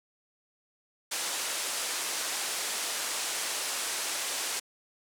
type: low-pass noise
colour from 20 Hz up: white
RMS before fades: -33 dBFS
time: 1.11-4.6 s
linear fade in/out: 10 ms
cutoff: 10000 Hz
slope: 24 dB/octave
effects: high-pass 400 Hz 12 dB/octave